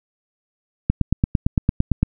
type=click train; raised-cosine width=5 ms; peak=-3 dBFS; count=11; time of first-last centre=0.9-2.03 s; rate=8.85 Hz; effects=none